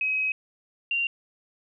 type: tone pair in turn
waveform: sine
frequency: 2541 / 2769 Hz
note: D#7 / F7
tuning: +36 / -15 cents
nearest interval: minor second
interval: 149 cents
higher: second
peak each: -23 dBFS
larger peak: neither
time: 0.01-0.32 / 0.91-1.07 s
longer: first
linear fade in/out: 2 ms
effects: none